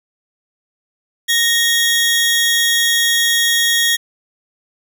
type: tone pair together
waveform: sawtooth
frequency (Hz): 1864.7 / 3323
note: A#6 / G#7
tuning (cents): 0 / 0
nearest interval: minor seventh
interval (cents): 1000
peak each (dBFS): -12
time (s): 1.28-3.97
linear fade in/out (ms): 20
effects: none